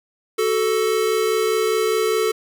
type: tone pair together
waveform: square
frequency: 375.1 / 440 Hz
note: F#4 / A4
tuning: +24 / 0 cents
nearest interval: minor third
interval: 276 cents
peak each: -24 / -19 dBFS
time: 0.38-2.32 s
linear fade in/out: 10 ms
effects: 9-bit